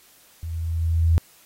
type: tone with level ramp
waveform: sine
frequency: 82.41 Hz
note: E2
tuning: in tune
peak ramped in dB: -28 to -13 dBFS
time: 0.43-1.18 s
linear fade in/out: 0 ms
effects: white hiss -54 dBFS RMS until 1.45 s + AAC 48 kbps